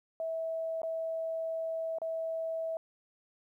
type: tone with dropouts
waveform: sine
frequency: 651 Hz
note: E5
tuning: 22 cents flat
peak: -32 dBFS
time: 0.2-2.77 s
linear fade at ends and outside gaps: 1 ms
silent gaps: 0.818-0.832 / 1.985-2.017 s
effects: 12-bit